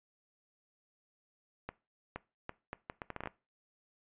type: accelerating click train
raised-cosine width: 0.5 ms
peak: -24 dBFS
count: 12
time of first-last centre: 1.69-3.273 s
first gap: 470 ms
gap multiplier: 0.71
effects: noise-tail reverb RT60 0.3 s tail -20 dB re dry + resampled to 8000 Hz